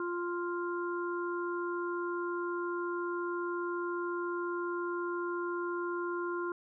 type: harmonic tone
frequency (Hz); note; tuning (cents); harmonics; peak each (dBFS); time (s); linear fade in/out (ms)
349.2; F4; 0; 1 / 3 / 4; -34 / -39 / -40; 0-6.52; 2
effects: none